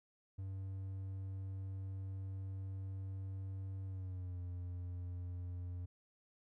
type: tone with pitch glide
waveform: triangle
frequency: 96 to 89.06 Hz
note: G2 to F2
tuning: -36 to +34 cents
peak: -39 dBFS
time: 0.38-5.86 s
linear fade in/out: 10 ms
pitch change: -130 cents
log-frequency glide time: 3.85-4.38 s
effects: none